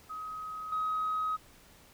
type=tone with level steps; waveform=sine; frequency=1265 Hz; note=D#6; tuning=28 cents sharp; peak=-37 / -28 dBFS; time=0.09-1.37 s; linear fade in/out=20 ms; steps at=0.72 s; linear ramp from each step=5 ms; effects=tanh soft clip ceiling -25 dBFS + pink hiss -58 dBFS RMS until 1.93 s